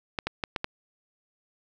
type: clicks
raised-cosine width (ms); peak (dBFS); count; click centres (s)
0.3; -12; 5; 0.188 / 0.27 / 0.438 / 0.562 / 0.644
effects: none